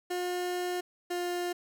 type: tone pair in turn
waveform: 30% pulse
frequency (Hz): 358 / 353.3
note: F4 / F4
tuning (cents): +43 / +20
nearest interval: unison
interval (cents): 23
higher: first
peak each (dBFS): -28 / -28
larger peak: neither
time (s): 0.1-0.81 / 1.1-1.53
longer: first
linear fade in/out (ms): 10
effects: none